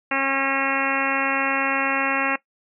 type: harmonic tone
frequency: 271.8 Hz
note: C#4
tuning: 34 cents flat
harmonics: 1 / 2 / 3 / 4 / 5 / 6 / 7 / 8 / 9 / 10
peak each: -29 / -29 / -29 / -29 / -29 / -29 / -29 / -29 / -29 / -29 dBFS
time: 0.11-2.36 s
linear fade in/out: 5 ms
effects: noise-tail reverb RT60 0.1 s tail -18 dB re dry